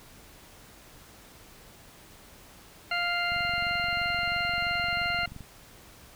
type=harmonic tone; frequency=698.5 Hz; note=F5; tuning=in tune; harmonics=1 / 2 / 3 / 4 / 6; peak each=-33 / -31 / -31 / -33 / -37 dBFS; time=2.91-5.26 s; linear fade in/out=5 ms
type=click train; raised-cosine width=5 ms; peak=-30 dBFS; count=49; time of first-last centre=3.32-5.407 s; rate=23 Hz
effects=pink hiss -52 dBFS RMS until 6.15 s